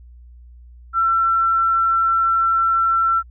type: tone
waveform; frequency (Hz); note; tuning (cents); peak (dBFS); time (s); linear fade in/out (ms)
sine; 1347; E6; +37; -14; 0.93-3.23; 50
effects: added 60 Hz sine -40 dBFS peak until 3.3 s